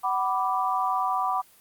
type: chord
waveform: sine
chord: B minor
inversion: second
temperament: equal with one note detuned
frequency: 753.4 / 987.8 / 1174.7 Hz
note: F#5 / B5 / D6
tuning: +31 / 0 / 0 cents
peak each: -27 dBFS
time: 0.03-1.42 s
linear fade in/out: 20 ms
effects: white hiss -56 dBFS RMS until 1.6 s + Opus 32 kbps